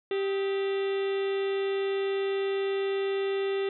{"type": "harmonic tone with a mistuned harmonic", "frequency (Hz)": 392, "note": "G4", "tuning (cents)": 0, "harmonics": [1, 2, 3, 4, 5, 6, 7, 8, 9, 10], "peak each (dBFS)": [-26, -43, -44, -49, -42, -49, -44, -51, -45, -56], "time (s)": [0.11, 3.69], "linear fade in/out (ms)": 2, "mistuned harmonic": 3, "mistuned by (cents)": 120, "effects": []}